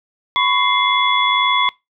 sine tone cluster, 1002 / 1104 / 2093 / 3407 Hz, B5 / C#6 / C7 / G#7, +25 / -7 / 0 / +44 cents, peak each -19 dBFS, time 0.36-1.69 s, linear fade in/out 0 ms, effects noise-tail reverb RT60 0.2 s tail -23 dB re dry

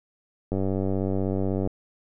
click train, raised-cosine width 2 ms, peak -14 dBFS, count 112, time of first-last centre 0.52-1.674 s, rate 96.2 Hz, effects none

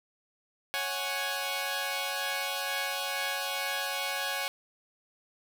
10% pulse chord, C# suspended fourth, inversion none, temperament equal, 554.4 / 740 / 830.6 Hz, C#5 / F#5 / G#5, 0 / 0 / 0 cents, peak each -27 dBFS, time 0.74-4.48 s, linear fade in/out 0 ms, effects none

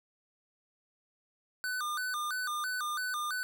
square tone with vibrato, 1345 Hz, E6, 34 cents sharp, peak -33 dBFS, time 1.64-3.43 s, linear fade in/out 0 ms, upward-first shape square, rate 3 Hz, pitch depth 190 cents each way, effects none

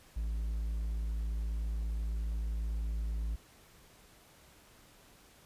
triangle tone, 55 Hz, A1, in tune, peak -30 dBFS, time 0.16-3.36 s, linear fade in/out 10 ms, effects pink hiss -60 dBFS RMS until 5.45 s + resampled to 32000 Hz

